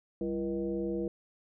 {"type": "tone with frequency modulation", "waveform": "sine", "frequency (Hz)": 338.2, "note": "E4", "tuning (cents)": 44, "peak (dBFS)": -30, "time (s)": [0.21, 1.08], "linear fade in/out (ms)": 2, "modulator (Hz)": 142, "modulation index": 1.2, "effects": []}